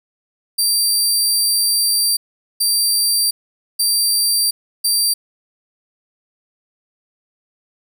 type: tone bursts at uneven times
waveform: 20% pulse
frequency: 4699 Hz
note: D8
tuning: in tune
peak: -8 dBFS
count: 4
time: 0.58-2.17 / 2.6-3.31 / 3.79-4.51 / 4.84-5.14 s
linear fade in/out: 10 ms
effects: none